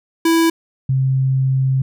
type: tone pair in turn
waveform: square / sine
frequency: 329.6 / 132.63 Hz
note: E4 / C3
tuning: 0 / +24 cents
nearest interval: octave + major third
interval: 1576 cents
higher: first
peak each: -12 / -13 dBFS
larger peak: first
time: 0.25-0.5 / 0.89-1.82 s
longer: second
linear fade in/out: 5 ms
effects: none